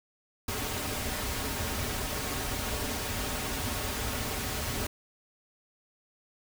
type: noise with comb filter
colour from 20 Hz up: pink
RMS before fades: -33 dBFS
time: 0.48-4.87 s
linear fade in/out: 5 ms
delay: 5.9 ms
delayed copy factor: -0.55
effects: none